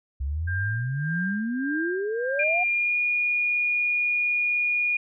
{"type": "exponential sweep", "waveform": "sine", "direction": "up", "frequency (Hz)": [65.41, 738], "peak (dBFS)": -25, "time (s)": [0.2, 2.64], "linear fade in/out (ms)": 10}
{"type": "tone with tremolo", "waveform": "sine", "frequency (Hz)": 1596, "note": "G6", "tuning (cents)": 31, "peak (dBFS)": -27, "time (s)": [0.47, 2.44], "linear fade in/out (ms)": 10, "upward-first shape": "sine", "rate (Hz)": 1.7, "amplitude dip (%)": 75}
{"type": "tone with pitch glide", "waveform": "sine", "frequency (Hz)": [2400, 2439], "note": ["D7", "D#7"], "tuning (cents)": [37, -35], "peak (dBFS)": -21, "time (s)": [2.39, 4.97], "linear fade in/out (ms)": 5, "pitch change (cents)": 28, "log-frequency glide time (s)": [2.67, 2.97]}
{"effects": []}